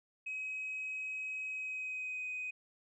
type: tone with pitch glide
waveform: sine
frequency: 2541 to 2505 Hz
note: D#7 to D#7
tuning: +36 to +11 cents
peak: -36 dBFS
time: 0.26-2.51 s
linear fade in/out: 10 ms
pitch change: -25 cents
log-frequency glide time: 1.48-2.27 s
effects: tanh soft clip ceiling -34 dBFS